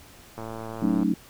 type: click train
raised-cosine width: 1 ms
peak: -22 dBFS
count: 74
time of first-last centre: 0.38-1.032 s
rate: 112 Hz
type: chord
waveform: sine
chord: D# half-diminished seventh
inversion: first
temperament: equal with one note detuned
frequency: 185.64 / 220 / 277.2 / 311.1 Hz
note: F#3 / A3 / C#4 / D#4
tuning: +6 / 0 / 0 / 0 cents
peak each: -26 dBFS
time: 0.82-1.14 s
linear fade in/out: 5 ms
effects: pink hiss -50 dBFS RMS until 1.29 s